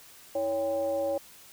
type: tone with frequency modulation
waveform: sine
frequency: 558 Hz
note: C#5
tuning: 11 cents sharp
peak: -26 dBFS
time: 0.35-1.18 s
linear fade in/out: 5 ms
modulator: 234 Hz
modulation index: 0.57
effects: white hiss -52 dBFS RMS until 1.52 s